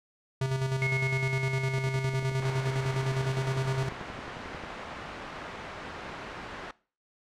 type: tone with tremolo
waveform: square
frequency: 132.6 Hz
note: C3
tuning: 23 cents sharp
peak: -26 dBFS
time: 0.41-3.89 s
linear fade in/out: 5 ms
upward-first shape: square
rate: 9.8 Hz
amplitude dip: 45%
type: tone with exponential decay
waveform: sine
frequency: 2175 Hz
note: C#7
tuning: 33 cents flat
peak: -28 dBFS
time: 0.82-4.78 s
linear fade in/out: 0 ms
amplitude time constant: 860 ms
type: click train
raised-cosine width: 2 ms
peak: -28 dBFS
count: 33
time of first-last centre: 1.78-4.637 s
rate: 11.2 Hz
type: low-pass noise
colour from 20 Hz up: white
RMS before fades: -41 dBFS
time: 2.42-6.71 s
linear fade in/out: 2 ms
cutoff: 1600 Hz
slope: 12 dB/octave
effects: noise-tail reverb RT60 0.4 s tail -21 dB re dry + low-pass 8000 Hz 12 dB/octave